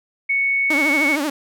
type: tone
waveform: sine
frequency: 2217 Hz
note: C#7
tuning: in tune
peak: -16 dBFS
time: 0.29-1.16 s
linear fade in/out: 10 ms
type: tone with vibrato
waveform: sawtooth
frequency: 293.7 Hz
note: D4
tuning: in tune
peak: -16 dBFS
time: 0.7-1.3 s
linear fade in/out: 5 ms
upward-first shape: triangle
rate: 13 Hz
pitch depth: 150 cents each way
effects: none